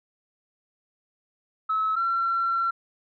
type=tone pair in turn; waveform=sine; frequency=1295 / 1358.4 Hz; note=E6 / F6; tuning=-31 / -48 cents; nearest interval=minor second; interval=83 cents; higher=second; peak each=-21 dBFS; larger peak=neither; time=1.69-1.96 / 1.96-2.71 s; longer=second; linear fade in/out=10 ms; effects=tanh soft clip ceiling -17 dBFS